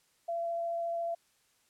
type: tone with vibrato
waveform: sine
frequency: 678 Hz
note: E5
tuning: 49 cents sharp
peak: -31 dBFS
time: 0.28-1.15 s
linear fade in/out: 10 ms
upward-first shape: triangle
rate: 14 Hz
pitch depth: 8 cents each way
effects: white hiss -70 dBFS RMS until 1.69 s + low-pass 11000 Hz 12 dB/octave